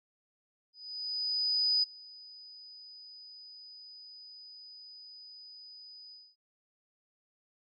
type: tone with ADSR envelope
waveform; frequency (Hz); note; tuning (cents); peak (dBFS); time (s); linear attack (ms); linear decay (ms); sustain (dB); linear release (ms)
sine; 4978; D#8; 0; -24; 0.73-6.36; 1100; 14; -24; 240
effects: none